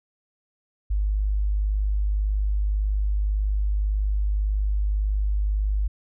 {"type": "tone", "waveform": "sine", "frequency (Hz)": 50.9, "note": "G#1", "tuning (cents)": -34, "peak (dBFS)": -20, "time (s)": [0.9, 5.88], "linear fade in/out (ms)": 10, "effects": []}